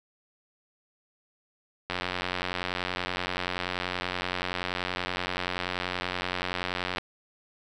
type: click train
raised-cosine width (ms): 0.3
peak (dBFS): -13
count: 461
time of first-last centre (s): 1.9-6.983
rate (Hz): 90.5
effects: none